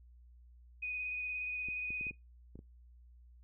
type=tone with vibrato; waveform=sine; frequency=2489 Hz; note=D#7; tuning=in tune; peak=-36 dBFS; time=0.82-2.11 s; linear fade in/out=10 ms; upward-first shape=sine; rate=17 Hz; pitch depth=17 cents each way
type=clicks; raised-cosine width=3 ms; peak=-37 dBFS; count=7; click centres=1.686 / 1.905 / 2.011 / 2.068 / 2.11 / 2.556 / 2.591 s
effects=noise-tail reverb RT60 0.2 s tail -23 dB re dry + added 60 Hz sine -56 dBFS peak until 3.43 s